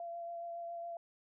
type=tone with vibrato; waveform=sine; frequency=683 Hz; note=F5; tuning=39 cents flat; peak=-40 dBFS; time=0-0.97 s; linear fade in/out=2 ms; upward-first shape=triangle; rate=7.2 Hz; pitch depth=16 cents each way; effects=none